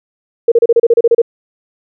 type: tone bursts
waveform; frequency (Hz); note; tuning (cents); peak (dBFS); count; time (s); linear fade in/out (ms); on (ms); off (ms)
sine; 466.2; A#4; 0; -4; 11; 0.48-1.218; 5; 38; 32
effects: none